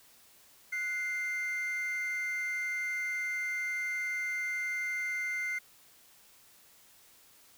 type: tone pair together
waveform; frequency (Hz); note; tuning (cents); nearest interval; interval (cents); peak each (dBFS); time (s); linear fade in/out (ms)
triangle; 1474.5 / 2093; F#6 / C7; -6 / 0; tritone; 606; -38 / -30; 0.72-5.59; 10
effects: tanh soft clip ceiling -23 dBFS + white hiss -60 dBFS RMS until 7.57 s